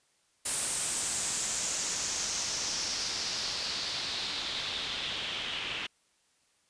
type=noise with low-pass filter sweep; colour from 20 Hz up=white; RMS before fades=-34 dBFS; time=0.45-5.87 s; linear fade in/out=10 ms; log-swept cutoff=9200 to 2900 Hz; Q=3.3; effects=white hiss -70 dBFS RMS until 6.69 s + resampled to 22050 Hz